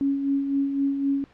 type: tone with tremolo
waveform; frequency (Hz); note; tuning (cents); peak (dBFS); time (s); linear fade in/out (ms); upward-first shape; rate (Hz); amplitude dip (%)
sine; 277.2; C#4; 0; -19; 0.01-1.24; 0; sine; 3.9; 50
effects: pink hiss -56 dBFS RMS until 1.33 s + low-pass 3000 Hz 12 dB/octave